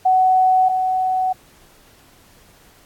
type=tone pair in turn; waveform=sine; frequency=747 / 747 Hz; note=F#5 / F#5; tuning=+16 / +16 cents; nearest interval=unison; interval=0 cents; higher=neither; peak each=-11 / -16 dBFS; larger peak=first; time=0.05-0.69 / 0.69-1.33 s; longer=neither; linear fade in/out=10 ms; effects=pink hiss -51 dBFS RMS until 2.85 s + AAC 64 kbps